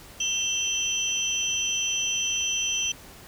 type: tone cluster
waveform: sine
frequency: 2702 / 3144 / 5960 Hz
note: E7 / G7 / F#8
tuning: +42 / +4 / +12 cents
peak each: -32 / -28 / -27 dBFS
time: 0.2-2.92 s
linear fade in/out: 5 ms
effects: pink hiss -47 dBFS RMS until 3.27 s